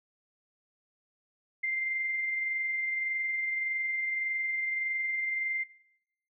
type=tone with amplitude modulation; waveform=sine; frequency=2093 Hz; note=C7; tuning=in tune; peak=-27 dBFS; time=1.63-5.64 s; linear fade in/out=10 ms; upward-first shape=sine; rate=21.7 Hz; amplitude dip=25%; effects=noise-tail reverb RT60 0.8 s tail -21 dB re dry